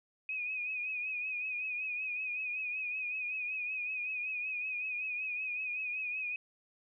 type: tone with vibrato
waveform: sine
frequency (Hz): 2500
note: D#7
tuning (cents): +8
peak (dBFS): -34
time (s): 0.29-6.36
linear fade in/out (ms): 2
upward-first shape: triangle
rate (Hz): 5.3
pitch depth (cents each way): 64
effects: none